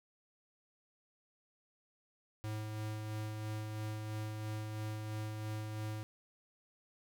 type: tone with tremolo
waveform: square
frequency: 107.7 Hz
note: A2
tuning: 37 cents flat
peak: -38 dBFS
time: 2.44-6.03 s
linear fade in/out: 0 ms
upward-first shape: sine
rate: 3 Hz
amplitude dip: 30%
effects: none